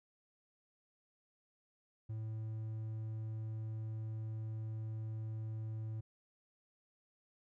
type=tone; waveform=triangle; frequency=110 Hz; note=A2; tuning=in tune; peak=-37 dBFS; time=2.09-6.01 s; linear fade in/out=10 ms; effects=none